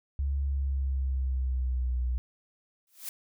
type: tone with pitch glide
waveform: sine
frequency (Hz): 69.4 to 61.83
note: C#2 to B1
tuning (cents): +3 to +3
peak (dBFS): -26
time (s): 0.19-2.18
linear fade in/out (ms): 0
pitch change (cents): -200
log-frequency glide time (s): 0.43-1.98
type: noise with exponential growth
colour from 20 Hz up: blue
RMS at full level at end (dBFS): -34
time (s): 2.87-3.09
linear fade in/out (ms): 1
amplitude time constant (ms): 47
effects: none